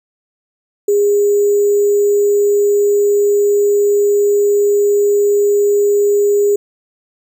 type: tone with sample-and-hold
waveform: sine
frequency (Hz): 408.6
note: G#4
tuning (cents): -28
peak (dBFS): -9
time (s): 0.88-6.56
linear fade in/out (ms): 5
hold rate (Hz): 7350
effects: none